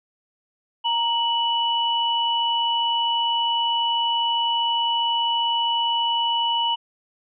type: tone pair together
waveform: sine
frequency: 932.3 / 2955 Hz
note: A#5 / F#7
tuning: 0 / -3 cents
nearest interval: octave + minor sixth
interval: 1997 cents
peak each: -22 dBFS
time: 0.84-6.76 s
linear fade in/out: 20 ms
effects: none